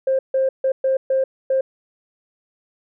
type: tone bursts at uneven times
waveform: sine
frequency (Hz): 530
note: C5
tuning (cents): +22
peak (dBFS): -14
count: 6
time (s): 0.07-0.19 / 0.34-0.49 / 0.64-0.72 / 0.84-0.97 / 1.1-1.24 / 1.5-1.61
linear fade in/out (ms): 5
effects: tanh soft clip ceiling -11 dBFS